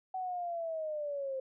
sine linear sweep, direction down, 756 to 522 Hz, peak -34 dBFS, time 0.14-1.4 s, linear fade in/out 5 ms, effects none

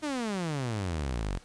sawtooth exponential sweep, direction down, 314.7 to 42.47 Hz, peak -26 dBFS, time 0.02-1.39 s, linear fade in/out 20 ms, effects pink hiss -56 dBFS RMS until 1.44 s + resampled to 22050 Hz

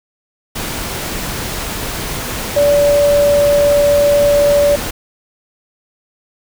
sine tone in noise, 577 Hz, D5, 31 cents flat, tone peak -8 dBFS, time 2.56-4.76 s, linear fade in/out 10 ms, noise pink, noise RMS -22 dBFS, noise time 0.55-4.91 s, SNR +11 dB, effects none

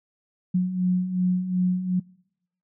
sine beating tone pair, 180 / 182.7 Hz, F#3 / F#3, -47 / -22 cents, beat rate 2.7 Hz, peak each -27 / -21 dBFS, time 0.54-2 s, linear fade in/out 10 ms, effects noise-tail reverb RT60 0.8 s tail -25 dB re dry

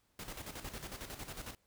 pink noise with tremolo, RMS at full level -44 dBFS, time 0.19-1.55 s, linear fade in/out 2 ms, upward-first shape square, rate 11 Hz, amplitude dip 60%, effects pink hiss -75 dBFS RMS until 1.66 s

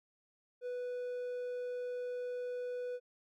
triangle tone, 493.9 Hz, B4, in tune, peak -35 dBFS, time 0.61-3 s, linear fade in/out 50 ms, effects none

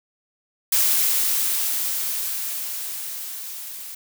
blue noise with level ramp, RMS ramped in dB -18 to -36 dBFS, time 0.72-3.95 s, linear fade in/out 5 ms, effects none

